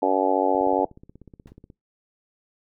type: harmonic tone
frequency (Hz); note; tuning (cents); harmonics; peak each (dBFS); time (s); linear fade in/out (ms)
94.8; F#2; +43; 3 / 4 / 5 / 6 / 7 / 8 / 9; -26 / -27 / -26 / -26 / -27 / -27 / -25; 0.02-0.85; 5
type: click train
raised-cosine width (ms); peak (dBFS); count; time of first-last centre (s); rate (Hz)
3; -32; 20; 0.55-1.702; 16.5
type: noise with exponential decay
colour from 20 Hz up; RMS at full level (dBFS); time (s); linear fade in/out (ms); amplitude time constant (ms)
brown; -40; 1.47-1.56; 2; 18
effects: noise-tail reverb RT60 0.2 s tail -24 dB re dry